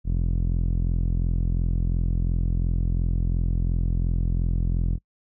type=tone with low-pass filter; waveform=sawtooth; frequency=42.84 Hz; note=F1; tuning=33 cents flat; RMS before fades=-23 dBFS; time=0.04-4.99 s; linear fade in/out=50 ms; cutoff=180 Hz; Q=0.94; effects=noise-tail reverb RT60 0.1 s tail -25 dB re dry